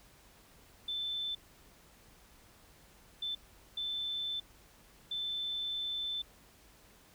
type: tone bursts at uneven times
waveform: sine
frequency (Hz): 3530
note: A7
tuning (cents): +5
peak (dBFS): -34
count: 4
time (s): 0.88-1.35 / 3.22-3.35 / 3.77-4.4 / 5.11-6.22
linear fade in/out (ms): 5
effects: added 50 Hz sine -68 dBFS peak until 7.14 s + pink hiss -61 dBFS RMS until 7.14 s